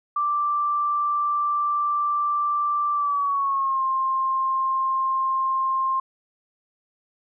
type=tone with pitch glide; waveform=sine; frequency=1174.7 to 1058.7 Hz; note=D6 to C6; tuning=0 to +20 cents; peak=-20 dBFS; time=0.16-6 s; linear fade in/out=5 ms; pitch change=-180 cents; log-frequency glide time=2.93-3.83 s; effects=none